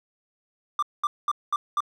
triangle tone bursts, 1183 Hz, D6, 12 cents sharp, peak -19 dBFS, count 5, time 0.79-1.805 s, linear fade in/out 2 ms, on 35 ms, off 210 ms, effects none

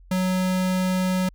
square tone, 185 Hz, F#3, in tune, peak -21 dBFS, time 0.11-1.29 s, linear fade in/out 5 ms, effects added 44 Hz sine -46 dBFS peak until 1.34 s

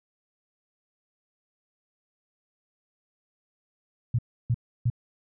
sine tone bursts, 119.1 Hz, A#2, 38 cents sharp, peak -20 dBFS, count 3, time 4.14-4.901 s, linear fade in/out 5 ms, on 47 ms, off 310 ms, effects none

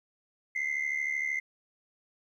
sine tone pair together, 2038 / 2111 Hz, C7 / C7, -46 / +15 cents, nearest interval minor second, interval 61 cents, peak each -30 / -30 dBFS, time 0.55-1.4 s, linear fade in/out 10 ms, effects tanh soft clip ceiling -25 dBFS + 11-bit

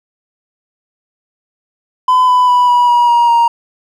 triangle tone with pitch steps, 1011 / 998.2 / 985.6 / 973.2 / 960.9 / 948.8 / 936.8 Hz, B5 / B5 / B5 / B5 / B5 / A#5 / A#5, +40 / +18 / -4 / -26 / -48 / +30 / +8 cents, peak -4 dBFS, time 2.08-3.48 s, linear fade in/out 5 ms, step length 200 ms, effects tanh soft clip ceiling 0 dBFS

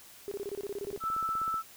sine tone bursts, 401.8 Hz, G4, 43 cents sharp, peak -33 dBFS, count 12, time 0.28-0.963 s, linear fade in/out 0 ms, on 34 ms, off 25 ms
click train, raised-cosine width 2 ms, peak -34 dBFS, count 12, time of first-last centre 0.85-1.542 s, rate 15.9 Hz
sine tone with tremolo, 1318.5 Hz, E6, in tune, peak -28 dBFS, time 1-1.63 s, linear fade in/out 50 ms, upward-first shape sine, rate 17 Hz, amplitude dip 25%
effects white hiss -53 dBFS RMS until 1.76 s

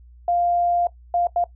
sine tone bursts at uneven times, 698.5 Hz, F5, in tune, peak -17 dBFS, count 3, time 0.28-0.87 / 1.14-1.27 / 1.36-1.44 s, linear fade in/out 2 ms, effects noise-tail reverb RT60 0.1 s tail -17 dB re dry + added 60 Hz sine -44 dBFS peak until 1.55 s

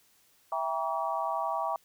sine chord, E diminished seventh, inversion none, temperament just, 659.3 / 791.1 / 949.3 / 1139.2 Hz, E5 / G5 / Bb5 / Db6, 0 / +16 / +31 / +47 cents, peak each -34 dBFS, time 0.52-1.76 s, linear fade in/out 2 ms, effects white hiss -65 dBFS RMS until 1.84 s

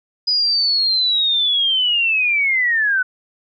sine linear sweep, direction down, 4978 to 1474 Hz, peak -14 dBFS, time 0.27-3.03 s, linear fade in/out 10 ms, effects none

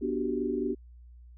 sine chord, G major seventh, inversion first, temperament just, 245 / 294 / 367.5 / 392 Hz, B3 / D4 / F#4 / G4, -14 / +2 / -12 / 0 cents, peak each -33 dBFS, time 0.01-0.75 s, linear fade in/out 20 ms, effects added 60 Hz sine -48 dBFS peak until 1.37 s

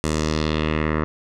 10% pulse tone with low-pass filter sweep, 77.5 Hz, D#2, 6 cents flat, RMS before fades -22 dBFS, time 0.04-1.04 s, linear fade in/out 0 ms, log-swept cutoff 8700 to 1500 Hz, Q 2, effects none

